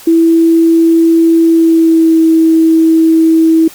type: tone with pitch glide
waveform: sine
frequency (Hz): 330 to 323.8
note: E4 to E4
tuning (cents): +2 to -31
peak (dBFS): -4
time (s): 0.07-3.68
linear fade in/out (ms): 5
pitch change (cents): -33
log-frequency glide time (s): 1.46-2.21
effects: white hiss -34 dBFS RMS until 3.74 s + Opus 48 kbps